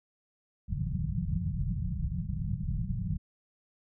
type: low-pass noise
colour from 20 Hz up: white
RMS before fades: -32 dBFS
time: 0.68-3.18 s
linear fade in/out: 20 ms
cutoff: 190 Hz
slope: 96 dB/octave
effects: none